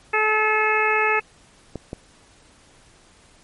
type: harmonic tone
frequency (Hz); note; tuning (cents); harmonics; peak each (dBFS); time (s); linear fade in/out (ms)
431.4; A4; -34; 1 / 2 / 3 / 4 / 5 / 6; -24 / -24 / -24 / -24 / -24 / -24; 0.13-1.2; 10
type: clicks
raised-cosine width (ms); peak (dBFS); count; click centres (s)
2; -16; 2; 1.757 / 1.931
effects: pink hiss -53 dBFS RMS until 3.43 s + MP3 48 kbps